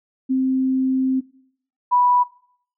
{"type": "tone pair in turn", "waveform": "sine", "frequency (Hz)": [261.7, 983.5], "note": ["C4", "B5"], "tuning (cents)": [0, -7], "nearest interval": "octave + major seventh", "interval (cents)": 2293, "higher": "second", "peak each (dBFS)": [-16, -13], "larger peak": "second", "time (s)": [[0.29, 1.21], [1.91, 2.24]], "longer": "first", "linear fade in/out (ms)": 20, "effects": ["noise-tail reverb RT60 0.6 s tail -19 dB re dry"]}